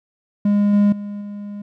triangle tone with level steps, 204.6 Hz, G#3, 26 cents flat, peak -11 / -9 / -24 / -26 dBFS, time 0.45-1.62 s, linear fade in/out 5 ms, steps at 0.73 / 0.92 / 1.21 s, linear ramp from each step 5 ms, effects none

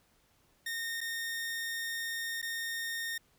sawtooth tone with dropouts, 1838 Hz, A#6, 25 cents flat, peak -31 dBFS, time 0.66-3.18 s, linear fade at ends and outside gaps 5 ms, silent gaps 1.007-1.012 / 2.417-2.426 s, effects pink hiss -69 dBFS RMS until 3.38 s

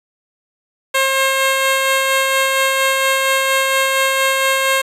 10% pulse tone with tremolo, 535 Hz, C5, 38 cents sharp, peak -4 dBFS, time 0.94-4.82 s, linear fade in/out 10 ms, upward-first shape sine, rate 4.3 Hz, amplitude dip 25%, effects resampled to 32000 Hz + 7-bit

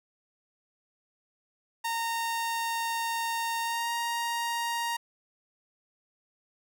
sawtooth tone with pitch glide, 921 to 936 Hz, A#5 to A#5, -21 to +7 cents, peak -25 dBFS, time 1.84-4.97 s, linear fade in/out 10 ms, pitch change +28 cents, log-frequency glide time 3.6-3.91 s, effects none

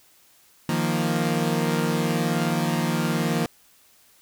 sawtooth chord, Eb suspended second, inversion none, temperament equal, 155.56 / 174.61 / 233.1 Hz, Eb3 / F3 / Bb3, 0 / 0 / 0 cents, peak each -22 dBFS, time 0.69-3.46 s, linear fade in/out 2 ms, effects white hiss -57 dBFS RMS until 4.21 s

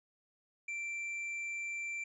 sine tone with tanh clipping, 2349 Hz, D7, in tune, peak -38 dBFS, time 0.68-2.04 s, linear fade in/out 5 ms, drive 6 dB, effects resampled to 22050 Hz

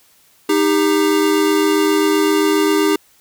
square tone pair together, 311.1 / 398.7 Hz, D#4 / G4, 0 / +29 cents, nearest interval major third, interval 429 cents, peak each -16 dBFS, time 0.49-2.96 s, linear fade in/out 5 ms, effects white hiss -53 dBFS RMS until 3.2 s

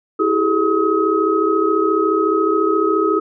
sine tone cluster, 326.2 / 391 / 425.2 / 1270 Hz, E4 / G4 / G#4 / D#6, -18 / -4 / +41 / +35 cents, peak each -19 dBFS, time 0.19-3.2 s, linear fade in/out 10 ms, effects none

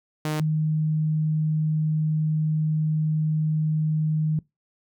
sawtooth / sine tone pair in turn, 153.4 / 155.27 Hz, D#3 / D#3, -24 / -3 cents, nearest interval unison, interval 21 cents, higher second, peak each -20 dBFS, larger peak neither, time 0.25-0.4 / 0.4-4.39 s, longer second, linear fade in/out 2 ms, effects noise-tail reverb RT60 0.2 s tail -23 dB re dry

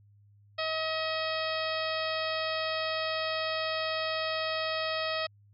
harmonic tone with a mistuned harmonic, 636 Hz, D#5, 38 cents sharp, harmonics 1 / 2 / 3 / 4 / 5 / 6 / 7 / 8, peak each -33 / -36 / -38 / -39 / -40 / -41 / -41 / -42 dBFS, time 0.58-5.27 s, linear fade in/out 10 ms, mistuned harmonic 5, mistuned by +25 cents, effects added 102 Hz sine -57 dBFS peak until 5.53 s

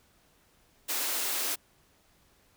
white high-pass noise, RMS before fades -31 dBFS, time 0.88-1.56 s, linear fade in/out 20 ms, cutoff 250 Hz, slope 96 dB/octave, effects pink hiss -65 dBFS RMS until 2.56 s

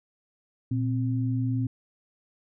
sine tone pair together, 118.27 / 261.4 Hz, A#2 / C4, +25 / -1 cents, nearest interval octave + major second, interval 1374 cents, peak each -25 / -29 dBFS, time 0.71-1.67 s, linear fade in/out 5 ms, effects none

